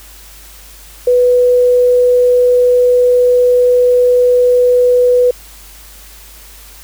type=tone; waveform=sine; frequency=493.9 Hz; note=B4; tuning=in tune; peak=-6 dBFS; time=1.07-5.31 s; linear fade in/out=5 ms; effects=added 50 Hz sine -38 dBFS peak until 6.83 s + white hiss -38 dBFS RMS until 6.83 s